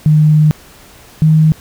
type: tone pair in turn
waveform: sine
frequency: 153 / 156.58 Hz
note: D#3 / D#3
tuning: -29 / +11 cents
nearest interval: unison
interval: 40 cents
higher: second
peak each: -5 dBFS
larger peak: neither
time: 0.06-0.51 / 1.22-1.52 s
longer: first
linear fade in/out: 0 ms
effects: pink hiss -40 dBFS RMS until 1.6 s

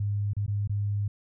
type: tone with dropouts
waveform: sine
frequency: 102.2 Hz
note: G#2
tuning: 27 cents flat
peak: -25 dBFS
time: 0-1.08 s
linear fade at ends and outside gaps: 5 ms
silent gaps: 0.334-0.366 / 0.464-0.479 / 0.675-0.695 s
effects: none

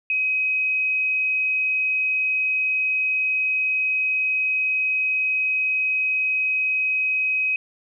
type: tone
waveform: sine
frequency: 2531 Hz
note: D#7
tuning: 29 cents sharp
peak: -19 dBFS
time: 0.1-7.56 s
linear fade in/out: 2 ms
effects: none

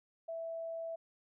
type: tone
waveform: sine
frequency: 659.3 Hz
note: E5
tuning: in tune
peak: -38 dBFS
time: 0.28-0.96 s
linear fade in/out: 10 ms
effects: none

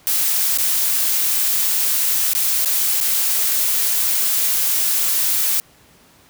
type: noise with dropouts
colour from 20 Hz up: blue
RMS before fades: -18 dBFS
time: 0.07-5.6 s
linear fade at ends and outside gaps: 0 ms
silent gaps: 0.574-0.585 / 2.334-2.35 / 2.648-2.658 / 3.003-3.011 s
effects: pink hiss -51 dBFS RMS until 6.29 s + high-pass 60 Hz 12 dB/octave

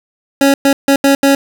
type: tone bursts at uneven times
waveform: 25% pulse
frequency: 276.6 Hz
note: C#4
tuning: 4 cents flat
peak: -3 dBFS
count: 5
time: 0.41-0.54 / 0.65-0.73 / 0.88-0.96 / 1.04-1.15 / 1.23-1.35 s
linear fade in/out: 2 ms
effects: none

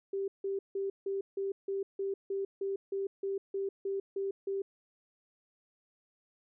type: tone bursts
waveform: sine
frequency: 392 Hz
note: G4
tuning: in tune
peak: -31 dBFS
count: 15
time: 0.13-4.62 s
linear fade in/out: 5 ms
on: 150 ms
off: 160 ms
effects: none

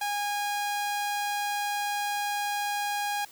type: tone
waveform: sawtooth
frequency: 820 Hz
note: G#5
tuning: 22 cents flat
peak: -24 dBFS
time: 0.01-3.25 s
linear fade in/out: 5 ms
effects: white hiss -52 dBFS RMS until 3.31 s

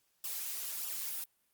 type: noise with flanger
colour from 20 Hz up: blue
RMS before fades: -39 dBFS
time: 0.24-1.24 s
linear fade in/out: 2 ms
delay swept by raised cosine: 0.46 to 5.76 ms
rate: 1.6 Hz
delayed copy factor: -0.75
effects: white hiss -75 dBFS RMS until 1.53 s + Opus 48 kbps

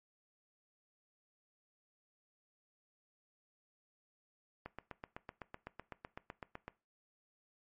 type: click train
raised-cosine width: 0.5 ms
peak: -29 dBFS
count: 17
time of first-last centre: 4.66-6.68 s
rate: 7.92 Hz
effects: noise-tail reverb RT60 0.3 s tail -19 dB re dry + MP3 32 kbps

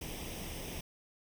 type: noise with comb filter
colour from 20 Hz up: pink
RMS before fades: -42 dBFS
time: 0.01-0.81 s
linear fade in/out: 5 ms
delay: 0.35 ms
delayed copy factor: +0.65
effects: none

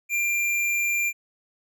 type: tone with tanh clipping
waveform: sine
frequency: 2380 Hz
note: D7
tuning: 22 cents sharp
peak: -23 dBFS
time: 0.09-1.13 s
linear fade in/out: 50 ms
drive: 18 dB
effects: none

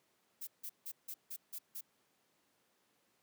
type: noise bursts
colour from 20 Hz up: violet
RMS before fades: -44 dBFS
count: 7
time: 0.41-1.811 s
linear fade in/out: 10 ms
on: 63 ms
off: 160 ms
effects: pink hiss -75 dBFS RMS until 3.22 s + high-pass 200 Hz 12 dB/octave

